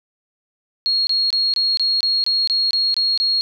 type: tone bursts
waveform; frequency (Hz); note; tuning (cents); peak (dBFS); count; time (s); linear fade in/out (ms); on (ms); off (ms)
sine; 4291; C8; +43; -15; 11; 0.86-3.41; 0; 210; 24
effects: none